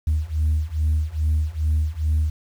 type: beating tone pair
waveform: sine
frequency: 76 / 78.4 Hz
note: D#2 / D#2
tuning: -40 / +14 cents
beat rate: 2.4 Hz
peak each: -21 / -20 dBFS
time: 0.07-2.3 s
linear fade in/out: 5 ms
effects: tanh soft clip ceiling -14 dBFS + 8-bit